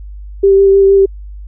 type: tone with vibrato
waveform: sine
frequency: 392 Hz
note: G4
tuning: in tune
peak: -4 dBFS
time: 0.43-1.06 s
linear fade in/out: 10 ms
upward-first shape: sine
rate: 6.4 Hz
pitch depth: 14 cents each way
effects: added 50 Hz sine -26 dBFS peak until 1.47 s